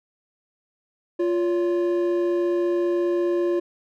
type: tone pair together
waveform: triangle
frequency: 349.2 / 565.6 Hz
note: F4 / C#5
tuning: 0 / +35 cents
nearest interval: minor sixth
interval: 835 cents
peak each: -18 / -27 dBFS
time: 1.19-3.6 s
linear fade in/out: 10 ms
effects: none